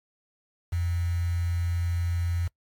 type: tone with quantisation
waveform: sine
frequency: 86.1 Hz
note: F2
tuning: 24 cents flat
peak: -24 dBFS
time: 0.72-2.48 s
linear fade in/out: 10 ms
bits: 7
effects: noise-tail reverb RT60 0.1 s tail -23 dB re dry + MP3 96 kbps